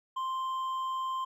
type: tone with hard clipping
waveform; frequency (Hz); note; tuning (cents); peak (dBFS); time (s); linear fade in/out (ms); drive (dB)
sine; 1046.5; C6; 0; -32; 0.16-1.25; 10; 4
effects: none